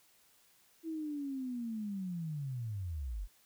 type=linear sweep; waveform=sine; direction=down; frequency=329.6 to 40 Hz; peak=-36 dBFS; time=0.83-3.28 s; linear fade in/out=50 ms; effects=white hiss -67 dBFS RMS until 3.45 s